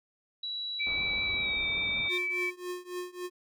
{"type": "tone with pitch glide", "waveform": "sine", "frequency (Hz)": [3916, 3654], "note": ["B7", "A#7"], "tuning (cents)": [-15, -35], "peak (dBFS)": -33, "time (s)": [0.43, 2.18], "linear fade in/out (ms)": 5, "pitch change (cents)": -120, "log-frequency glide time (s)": [1.3, 1.65]}
{"type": "tone with vibrato", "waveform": "sine", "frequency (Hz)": 2313, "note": "D7", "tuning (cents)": -27, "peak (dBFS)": -29, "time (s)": [0.79, 2.51], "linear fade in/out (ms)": 20, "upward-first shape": "sine", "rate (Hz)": 5.2, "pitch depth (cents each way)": 10}
{"type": "low-pass noise", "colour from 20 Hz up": "pink", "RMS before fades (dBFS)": -44, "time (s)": [0.86, 2.09], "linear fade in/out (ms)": 10, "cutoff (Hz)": 1400, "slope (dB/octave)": 48}
{"type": "tone with tremolo", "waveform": "square", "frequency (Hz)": 359.1, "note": "F4", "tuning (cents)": 48, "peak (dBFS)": -33, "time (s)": [2.08, 3.3], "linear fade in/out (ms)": 50, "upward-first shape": "triangle", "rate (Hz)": 3.6, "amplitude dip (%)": 95}
{"effects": []}